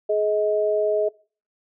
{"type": "tone pair together", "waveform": "sine", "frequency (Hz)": [421.8, 632], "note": ["G#4", "D#5"], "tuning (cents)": [27, 27], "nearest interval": "perfect fifth", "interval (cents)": 700, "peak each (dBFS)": -21, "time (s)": [0.09, 1.09], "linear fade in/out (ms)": 10, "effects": ["noise-tail reverb RT60 0.4 s tail -23 dB re dry"]}